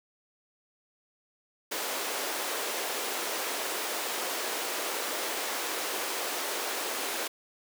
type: high-pass noise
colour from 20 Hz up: pink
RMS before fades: -33 dBFS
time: 1.71-7.28 s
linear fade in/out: 10 ms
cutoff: 360 Hz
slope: 24 dB/octave
effects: none